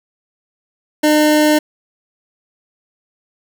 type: tone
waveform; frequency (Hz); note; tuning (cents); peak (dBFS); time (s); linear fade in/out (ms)
25% pulse; 303; D#4; -46; -6; 1.03-1.59; 10
effects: 7-bit